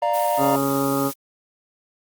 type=chord; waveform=triangle; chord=Bb major; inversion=first; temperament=equal with one note detuned; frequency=592.1 / 698.5 / 932.3 Hz; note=D5 / F5 / Bb5; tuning=+14 / 0 / 0 cents; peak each=-21 dBFS; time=0.02-0.56 s; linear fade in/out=5 ms
type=noise; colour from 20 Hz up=blue; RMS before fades=-32 dBFS; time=0.13-1.14 s; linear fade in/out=20 ms
type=harmonic tone; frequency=138.1 Hz; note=C#3; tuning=6 cents flat; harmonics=1 / 2 / 3 / 4 / 6 / 7 / 8 / 9 / 10; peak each=-30 / -22 / -27 / -27 / -31 / -37 / -37 / -28 / -38 dBFS; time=0.37-1.12 s; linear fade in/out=50 ms
effects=Opus 32 kbps